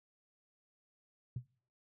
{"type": "tone with exponential decay", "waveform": "sine", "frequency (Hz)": 123.47, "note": "B2", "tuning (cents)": 0, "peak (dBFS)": -32, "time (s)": [1.36, 1.46], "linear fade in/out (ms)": 5, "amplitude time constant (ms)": 20, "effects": ["noise-tail reverb RT60 0.5 s tail -25 dB re dry", "tanh soft clip ceiling -30 dBFS"]}